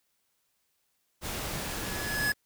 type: noise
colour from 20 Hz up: pink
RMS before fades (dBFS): -35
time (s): 1.21-2.34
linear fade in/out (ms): 50
type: tone with exponential growth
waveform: square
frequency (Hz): 1695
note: G#6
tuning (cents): +35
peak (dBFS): -25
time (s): 1.44-2.32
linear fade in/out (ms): 2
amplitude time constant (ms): 190
effects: white hiss -75 dBFS RMS until 2.45 s